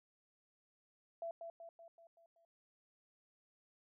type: tone with echo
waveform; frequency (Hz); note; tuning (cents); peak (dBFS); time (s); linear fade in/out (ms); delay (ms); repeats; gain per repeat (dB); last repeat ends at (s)
sine; 670; E5; +28; -40; 1.22-1.31; 2; 190; 6; -5; 2.45
effects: none